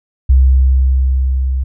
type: tone with level ramp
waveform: sine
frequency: 65.41 Hz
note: C2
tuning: in tune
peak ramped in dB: -4 to -13 dBFS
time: 0.29-1.64 s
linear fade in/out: 10 ms
effects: none